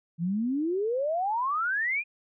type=exponential sweep; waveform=sine; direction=up; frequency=160.5 to 2500 Hz; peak=-25 dBFS; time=0.18-2.04 s; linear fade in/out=50 ms; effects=none